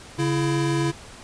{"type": "tone pair together", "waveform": "square", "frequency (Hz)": [140.6, 334.4], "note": ["C#3", "E4"], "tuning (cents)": [25, 25], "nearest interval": "octave + minor third", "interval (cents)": 1500, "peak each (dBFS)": -24, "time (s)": [0.18, 0.92], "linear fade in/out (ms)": 20, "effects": ["pink hiss -43 dBFS RMS until 1.23 s", "resampled to 22050 Hz"]}